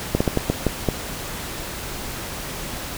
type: slowing click train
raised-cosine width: 2 ms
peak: -4 dBFS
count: 7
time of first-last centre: 0.15-0.887 s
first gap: 55 ms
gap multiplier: 1.32
effects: pink hiss -31 dBFS RMS until 2.97 s